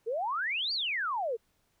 sine exponential two-way sweep, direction up then down, 424.9 to 4776 to 424.9 Hz, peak -29 dBFS, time 0.06-1.37 s, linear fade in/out 20 ms, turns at 0.73 s, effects pink hiss -73 dBFS RMS until 1.8 s

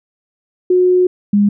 sine tone pair in turn, 363.8 / 204.2 Hz, F#4 / G#3, -29 / -29 cents, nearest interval minor seventh, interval 1000 cents, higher first, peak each -8 dBFS, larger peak neither, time 0.7-1.07 / 1.33-1.49 s, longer first, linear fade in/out 5 ms, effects none

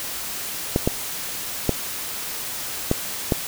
clicks, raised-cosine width 2 ms, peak -4 dBFS, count 5, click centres 0.761 / 0.875 / 1.693 / 2.914 / 3.322 s, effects white hiss -30 dBFS RMS until 3.47 s

